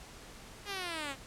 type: linear sweep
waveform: 5% pulse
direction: down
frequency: 415.9 to 261.6 Hz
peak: -25 dBFS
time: 0.65-1.16 s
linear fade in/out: 50 ms
effects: pink hiss -51 dBFS RMS until 1.26 s + low-pass 10000 Hz 12 dB/octave